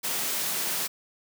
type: high-pass noise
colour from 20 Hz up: white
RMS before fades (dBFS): -29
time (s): 0.03-0.88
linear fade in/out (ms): 20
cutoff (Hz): 130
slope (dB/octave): 96
effects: none